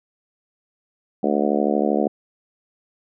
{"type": "harmonic tone", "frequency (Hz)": 72.7, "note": "D2", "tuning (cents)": -17, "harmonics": [3, 4, 5, 6, 7, 8, 9, 10], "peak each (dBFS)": [-23, -24, -25, -26, -26, -27, -28, -28], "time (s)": [1.23, 2.08], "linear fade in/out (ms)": 5, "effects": []}